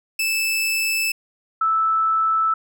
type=tone pair in turn; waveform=sawtooth / sine; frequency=2629 / 1314.5 Hz; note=E7 / E6; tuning=-5 / -5 cents; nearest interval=octave; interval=1200 cents; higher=first; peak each=-16 dBFS; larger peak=neither; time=0.19-1.12 / 1.61-2.54 s; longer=neither; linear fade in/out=5 ms; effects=none